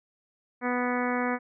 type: harmonic tone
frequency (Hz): 246.9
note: B3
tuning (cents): 0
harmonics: 1 / 2 / 3 / 4 / 5 / 6 / 7 / 8 / 9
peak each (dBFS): -29 / -32 / -34 / -35 / -36 / -37 / -37 / -38 / -39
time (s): 0.61-1.39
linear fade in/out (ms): 50
effects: none